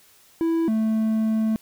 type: tone pair in turn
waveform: triangle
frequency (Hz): 329.6 / 220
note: E4 / A3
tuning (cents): 0 / 0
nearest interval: perfect fifth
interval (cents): 700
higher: first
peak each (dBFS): -17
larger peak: neither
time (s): 0.41-0.68 / 0.68-1.56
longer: second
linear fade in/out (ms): 0
effects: white hiss -55 dBFS RMS until 1.61 s